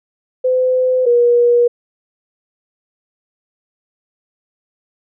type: tone pair in turn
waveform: sine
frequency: 510 / 479.7 Hz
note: C5 / A#4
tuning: -44 / +50 cents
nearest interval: minor second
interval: 106 cents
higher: first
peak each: -11 / -8 dBFS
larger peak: second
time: 0.44-1.06 / 1.06-1.68 s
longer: neither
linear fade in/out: 10 ms
effects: none